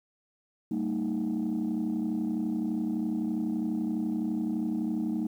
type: chord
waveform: sine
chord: Eb major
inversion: first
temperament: equal with one note detuned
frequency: 196 / 227.9 / 311.1 Hz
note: G3 / Bb3 / Eb4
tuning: 0 / -39 / 0 cents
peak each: -32 / -29 / -30 dBFS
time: 0.71-5.27 s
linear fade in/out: 5 ms
effects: tanh soft clip ceiling -23 dBFS + 10-bit